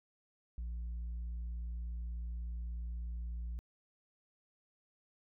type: tone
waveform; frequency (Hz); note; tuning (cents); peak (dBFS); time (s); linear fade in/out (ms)
sine; 58.27; A#1; 0; -35; 0.58-3.59; 0
effects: tanh soft clip ceiling -37 dBFS